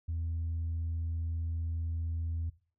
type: tone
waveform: sine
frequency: 82.41 Hz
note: E2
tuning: in tune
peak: -30 dBFS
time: 0.08-2.5 s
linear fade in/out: 10 ms
effects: noise-tail reverb RT60 0.4 s tail -20 dB re dry + tanh soft clip ceiling -29 dBFS